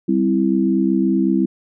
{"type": "chord", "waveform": "sine", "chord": "C major", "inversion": "second", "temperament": "equal", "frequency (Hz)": [196, 261.6, 329.6], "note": ["G3", "C4", "E4"], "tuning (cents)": [0, 0, 0], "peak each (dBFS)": [-18, -19, -18], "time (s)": [0.08, 1.46], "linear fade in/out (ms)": 10, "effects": []}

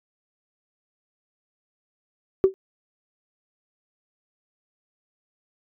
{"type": "tone with exponential decay", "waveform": "sine", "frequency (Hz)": 382.8, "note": "G4", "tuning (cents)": -41, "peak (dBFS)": -7, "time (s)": [2.44, 2.54], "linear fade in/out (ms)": 0, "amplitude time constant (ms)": 21, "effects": ["tanh soft clip ceiling -7 dBFS"]}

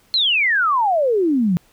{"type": "exponential sweep", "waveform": "sine", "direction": "down", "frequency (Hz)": [4274, 166.3], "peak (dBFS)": -14, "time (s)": [0.14, 1.57], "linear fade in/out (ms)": 0, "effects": ["pink hiss -56 dBFS RMS until 1.72 s"]}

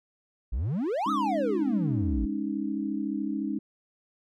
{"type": "exponential two-way sweep", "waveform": "triangle", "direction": "up then down", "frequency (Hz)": [49, 1318.5, 49], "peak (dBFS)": -24, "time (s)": [0.52, 2.26], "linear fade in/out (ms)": 10, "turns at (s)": 1.11}
{"type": "chord", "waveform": "sine", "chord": "Ab suspended fourth", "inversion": "none", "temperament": "equal", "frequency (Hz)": [207.7, 277.2, 311.1], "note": ["Ab3", "Db4", "Eb4"], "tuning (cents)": [0, 0, 0], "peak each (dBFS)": -32, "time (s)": [1.06, 3.59], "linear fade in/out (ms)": 5}
{"effects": []}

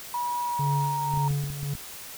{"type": "tone with pitch glide", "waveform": "sine", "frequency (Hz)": [968, 931.8], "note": ["B5", "A#5"], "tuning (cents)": [-35, -1], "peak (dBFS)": -26, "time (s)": [0.14, 1.28], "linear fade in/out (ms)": 2, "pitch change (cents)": -66, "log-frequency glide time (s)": [0.41, 1.07]}
{"type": "tone with tremolo", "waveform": "triangle", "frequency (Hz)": 142.5, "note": "C#3", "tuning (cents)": 48, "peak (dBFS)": -21, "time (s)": [0.59, 1.74], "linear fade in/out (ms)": 5, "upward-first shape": "sine", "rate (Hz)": 1.8, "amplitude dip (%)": 70}
{"type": "clicks", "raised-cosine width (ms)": 5, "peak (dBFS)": -26, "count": 7, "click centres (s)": [1.139, 1.174, 1.308, 1.439, 1.502, 1.631, 1.752]}
{"effects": ["white hiss -41 dBFS RMS until 2.17 s"]}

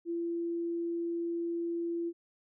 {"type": "tone", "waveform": "sine", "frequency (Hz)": 339.3, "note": "F4", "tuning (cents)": -50, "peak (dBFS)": -31, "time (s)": [0.05, 2.13], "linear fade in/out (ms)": 50, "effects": []}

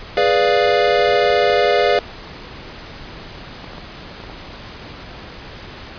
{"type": "chord", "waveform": "square", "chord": "G# diminished seventh", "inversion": "none", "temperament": "equal", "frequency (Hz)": [415.3, 493.9, 587.3, 698.5], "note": ["G#4", "B4", "D5", "F5"], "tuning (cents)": [0, 0, 0, 0], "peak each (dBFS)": -19, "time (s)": [0.17, 1.99], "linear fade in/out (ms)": 2}
{"type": "clicks", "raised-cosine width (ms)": 1, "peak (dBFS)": -20, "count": 11, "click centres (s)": [1.091, 1.158, 1.303, 1.5, 1.537, 3.643, 3.734, 3.782, 4.202, 4.238, 4.298]}
{"effects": ["pink hiss -35 dBFS RMS until 5.98 s", "resampled to 11025 Hz"]}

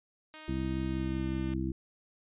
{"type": "tone with pitch glide", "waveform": "5% pulse", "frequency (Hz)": [311.1, 301.2], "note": ["D#4", "D4"], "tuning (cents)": [0, 44], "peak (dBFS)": -35, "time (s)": [0.34, 1.54], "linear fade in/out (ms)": 0, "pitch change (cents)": -56, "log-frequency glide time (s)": [0.89, 1.31]}
{"type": "harmonic tone", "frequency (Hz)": 65.41, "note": "C2", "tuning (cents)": 0, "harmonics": [1, 2, 3, 4, 5], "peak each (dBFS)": [-36, -37, -37, -39, -35], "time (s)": [0.48, 1.72], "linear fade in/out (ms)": 5}
{"effects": ["resampled to 8000 Hz"]}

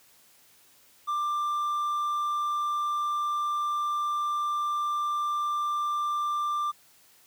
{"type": "tone", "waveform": "triangle", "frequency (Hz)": 1185, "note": "D6", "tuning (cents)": 15, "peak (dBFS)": -24, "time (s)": [1.07, 6.72], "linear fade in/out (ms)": 20, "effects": ["white hiss -59 dBFS RMS until 7.26 s", "high-pass 60 Hz 12 dB/octave"]}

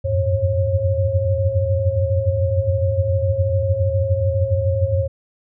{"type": "tone cluster", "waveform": "sine", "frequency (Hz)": [78.9, 88.7, 95.8, 108.3, 543], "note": ["D#2", "F2", "G2", "A2", "C#5"], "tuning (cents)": [25, 27, -39, -27, -36], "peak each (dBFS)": [-28, -22, -20, -24, -21], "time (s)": [0.04, 5.08], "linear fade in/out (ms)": 20, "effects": []}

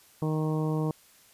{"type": "harmonic tone", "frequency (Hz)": 155.56, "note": "D#3", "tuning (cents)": 0, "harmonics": [1, 2, 3, 4, 5, 6, 7], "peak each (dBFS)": [-27, -32, -34, -41, -43, -42, -43], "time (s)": [0.22, 0.91], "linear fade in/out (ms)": 2, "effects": ["white hiss -58 dBFS RMS until 1.33 s", "resampled to 32000 Hz"]}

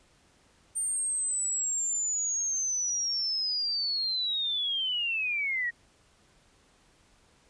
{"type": "linear sweep", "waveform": "sine", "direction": "down", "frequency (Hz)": [8870, 1864.7], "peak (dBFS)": -27, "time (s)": [0.75, 5.71], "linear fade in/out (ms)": 20, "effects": ["pink hiss -63 dBFS RMS until 7.49 s", "resampled to 22050 Hz"]}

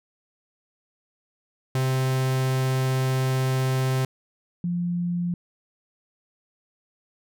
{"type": "tone pair in turn", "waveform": ["45% pulse", "sine"], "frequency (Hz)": [130.81, 174.61], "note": ["C3", "F3"], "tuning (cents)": [0, 0], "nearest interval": "perfect fourth", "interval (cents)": 500, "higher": "second", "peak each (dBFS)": [-21, -23], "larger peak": "first", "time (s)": [[1.75, 4.05], [4.64, 5.34]], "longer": "first", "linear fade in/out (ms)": 2, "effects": []}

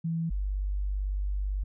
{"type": "tone pair in turn", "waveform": "sine", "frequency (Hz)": [164.81, 49], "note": ["E3", "G1"], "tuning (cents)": [0, 0], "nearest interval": "octave + major sixth", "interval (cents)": 2100, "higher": "first", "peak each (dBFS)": -27, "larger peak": "neither", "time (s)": [[0.04, 0.3], [0.3, 1.64]], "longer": "second", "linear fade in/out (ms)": 10, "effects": []}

